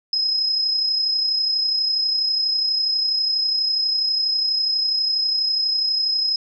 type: tone with amplitude modulation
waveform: sine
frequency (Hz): 5110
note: D#8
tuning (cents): +45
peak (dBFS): -16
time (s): 0.13-6.36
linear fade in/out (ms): 2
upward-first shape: sine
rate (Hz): 32.2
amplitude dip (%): 40
effects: none